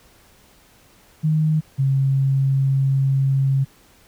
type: tone pair in turn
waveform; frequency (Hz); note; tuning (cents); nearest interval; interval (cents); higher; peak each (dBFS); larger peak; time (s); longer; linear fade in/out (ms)
sine; 155.56 / 135.64; D#3 / C#3; 0 / -37; major second; 237; first; -15; neither; 1.23-1.61 / 1.78-3.65; second; 20
effects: pink hiss -53 dBFS RMS until 4.07 s